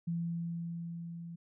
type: tone with level ramp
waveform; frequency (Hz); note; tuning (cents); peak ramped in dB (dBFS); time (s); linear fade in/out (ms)
sine; 169; E3; +43; -31 to -42; 0.07-1.36; 10
effects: none